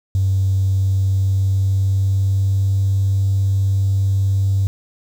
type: tone with pitch glide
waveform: triangle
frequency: 96 to 97.57 Hz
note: G2 to G2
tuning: -36 to -8 cents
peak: -10 dBFS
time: 0.15-4.67 s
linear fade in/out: 0 ms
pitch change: +28 cents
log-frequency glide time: 0.63-2.71 s
effects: tanh soft clip ceiling -11 dBFS + 7-bit